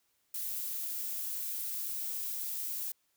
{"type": "noise", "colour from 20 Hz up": "violet", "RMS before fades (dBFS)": -37, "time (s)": [0.34, 2.92], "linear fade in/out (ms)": 5, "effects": ["white hiss -75 dBFS RMS until 3.16 s"]}